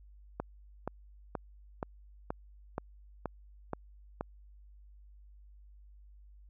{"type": "click train", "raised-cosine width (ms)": 1, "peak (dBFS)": -20, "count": 9, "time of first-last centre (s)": [0.4, 4.21], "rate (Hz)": 2.1, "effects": ["added 50 Hz sine -53 dBFS peak until 6.49 s"]}